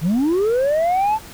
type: linear sweep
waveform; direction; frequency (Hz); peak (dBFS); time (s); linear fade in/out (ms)
sine; up; 144.4 to 893; -12; 0.01-1.19; 50
effects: tanh soft clip ceiling -14 dBFS + pink hiss -39 dBFS RMS until 1.33 s